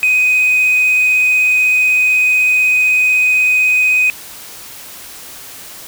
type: tone with vibrato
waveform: sine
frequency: 2506 Hz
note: D#7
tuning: 12 cents sharp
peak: -7 dBFS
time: 0.03-4.1 s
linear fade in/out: 0 ms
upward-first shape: triangle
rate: 16 Hz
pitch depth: 11 cents each way
effects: tanh soft clip ceiling -7 dBFS + white hiss -33 dBFS RMS until 5.87 s